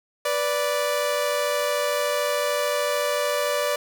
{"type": "tone pair together", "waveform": "sawtooth", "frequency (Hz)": [491.6, 585.1], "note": ["B4", "D5"], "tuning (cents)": [-8, -7], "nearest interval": "minor third", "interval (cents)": 301, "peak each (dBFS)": [-24, -19], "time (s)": [0.25, 3.76], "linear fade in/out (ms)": 5, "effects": ["7-bit"]}